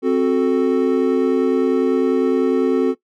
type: chord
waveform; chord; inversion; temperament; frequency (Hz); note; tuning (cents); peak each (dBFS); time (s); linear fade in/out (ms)
triangle; F# diminished; second; equal with one note detuned; 262.8 / 370 / 440; C4 / F#4 / A4; +8 / 0 / 0; -16; 0.02-2.95; 50
effects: noise-tail reverb RT60 0.1 s tail -18 dB re dry